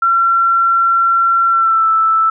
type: tone with pitch glide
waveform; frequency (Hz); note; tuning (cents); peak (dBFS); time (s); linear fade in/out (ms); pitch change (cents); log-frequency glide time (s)
sine; 1360 to 1319.8; F6 to E6; -46 to +2; -9; 0.02-2.3; 5; -52; 1.47-1.89
effects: none